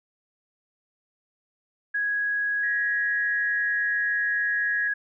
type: tone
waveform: sine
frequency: 1661.2 Hz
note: G#6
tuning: in tune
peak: -23 dBFS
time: 1.94-4.94 s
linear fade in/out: 10 ms
type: tone with pitch glide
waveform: sine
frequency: 1900 to 1884.7 Hz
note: A#6 to A#6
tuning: +33 to +19 cents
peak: -29 dBFS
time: 2.63-4.88 s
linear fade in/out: 5 ms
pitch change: -14 cents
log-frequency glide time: 2.74-4.27 s
effects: none